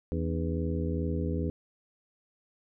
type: harmonic tone with a mistuned harmonic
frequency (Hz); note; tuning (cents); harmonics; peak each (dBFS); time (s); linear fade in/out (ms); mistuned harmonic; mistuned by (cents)
82.41; E2; 0; 1 / 2 / 3 / 4 / 5 / 6; -31 / -34 / -36 / -37 / -38 / -39; 0.12-1.5; 0; 4; -120
effects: none